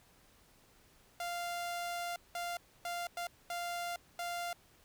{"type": "tone bursts at uneven times", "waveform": "sawtooth", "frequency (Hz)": 696, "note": "F5", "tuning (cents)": -6, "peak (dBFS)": -33, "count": 6, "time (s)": [[1.2, 2.16], [2.35, 2.57], [2.85, 3.07], [3.17, 3.27], [3.5, 3.96], [4.19, 4.53]], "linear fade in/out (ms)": 2, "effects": ["pink hiss -65 dBFS RMS until 4.84 s"]}